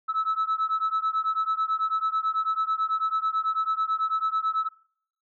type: beating tone pair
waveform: sine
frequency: 1299 / 1308.1 Hz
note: E6 / E6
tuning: -26 / -14 cents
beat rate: 9.1 Hz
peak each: -25 dBFS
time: 0.08-4.69 s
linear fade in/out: 20 ms
effects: noise-tail reverb RT60 0.6 s tail -20 dB re dry + tanh soft clip ceiling -19 dBFS